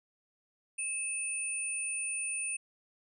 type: tone pair together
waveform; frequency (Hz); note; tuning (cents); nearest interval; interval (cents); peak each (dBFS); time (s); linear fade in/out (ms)
sine; 2600 / 9251; E7 / D9; -24 / -27; octave + minor seventh; 2197; -37 / -34; 0.78-2.57; 10
effects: none